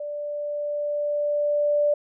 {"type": "tone with level ramp", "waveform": "sine", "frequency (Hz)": 587.3, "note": "D5", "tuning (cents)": 0, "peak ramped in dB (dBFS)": [-29, -17], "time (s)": [0, 1.94], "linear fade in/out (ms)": 5, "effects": []}